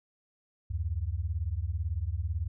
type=beating tone pair; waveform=sine; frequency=73.3 / 91.3 Hz; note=D2 / F#2; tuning=-3 / -23 cents; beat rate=18 Hz; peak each=-32 / -32 dBFS; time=0.7-2.48 s; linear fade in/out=10 ms; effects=none